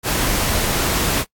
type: noise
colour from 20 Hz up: pink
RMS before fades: -19 dBFS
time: 0.03-1.25 s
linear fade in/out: 50 ms
effects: noise-tail reverb RT60 0.1 s tail -23 dB re dry + AAC 64 kbps